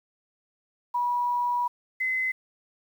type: tone pair in turn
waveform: sine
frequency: 971 / 2042 Hz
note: B5 / C7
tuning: -30 / -43 cents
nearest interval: octave + minor second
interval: 1287 cents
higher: second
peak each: -23 / -24 dBFS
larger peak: first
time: 0.94-1.68 / 2-2.32 s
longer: first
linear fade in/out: 10 ms
effects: 9-bit